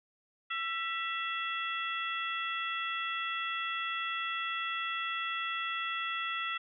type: harmonic tone with a mistuned harmonic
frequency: 670 Hz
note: E5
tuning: 28 cents sharp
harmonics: 2 / 3 / 4 / 5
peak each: -36 / -38 / -39 / -40 dBFS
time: 0.5-6.58 s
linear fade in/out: 10 ms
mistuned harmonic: 3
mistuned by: -45 cents
effects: none